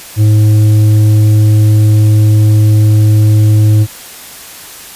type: tone with tanh clipping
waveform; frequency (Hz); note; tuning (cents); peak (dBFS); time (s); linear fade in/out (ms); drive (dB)
triangle; 106.7; G#2; +47; -5; 0.16-3.87; 50; 11
effects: white hiss -30 dBFS RMS until 4.95 s + resampled to 32000 Hz